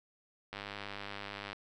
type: click train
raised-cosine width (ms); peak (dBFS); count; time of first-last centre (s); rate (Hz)
0.3; -25; 102; 0.53-1.53; 101
effects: none